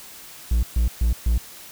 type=tone bursts; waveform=triangle; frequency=58.1 Hz; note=A#1; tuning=5 cents flat; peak=-14 dBFS; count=4; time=0.51-1.38 s; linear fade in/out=5 ms; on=120 ms; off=130 ms; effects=white hiss -42 dBFS RMS until 1.71 s